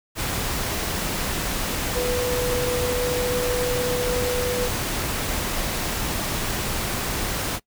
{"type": "tone in noise", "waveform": "sine", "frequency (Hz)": 493.9, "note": "B4", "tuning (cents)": 0, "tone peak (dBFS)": -23, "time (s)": [1.93, 4.7], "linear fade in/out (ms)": 50, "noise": "pink", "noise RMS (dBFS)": -26, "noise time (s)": [0.15, 7.6], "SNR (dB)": 0, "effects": ["noise-tail reverb RT60 0.1 s tail -22 dB re dry"]}